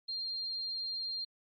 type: tone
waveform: sine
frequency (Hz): 4196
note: C8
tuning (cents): +4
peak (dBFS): -35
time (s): 0.08-1.25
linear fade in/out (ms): 10
effects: Opus 48 kbps